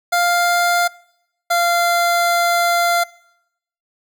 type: tone pair in turn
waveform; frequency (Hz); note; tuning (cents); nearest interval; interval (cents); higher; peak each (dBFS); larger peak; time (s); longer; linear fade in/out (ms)
25% pulse; 699 / 692.2; F5 / F5; +1 / -16; unison; 17; first; -10; neither; 0.12-0.88 / 1.5-3.04; second; 10
effects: noise-tail reverb RT60 0.8 s tail -23 dB re dry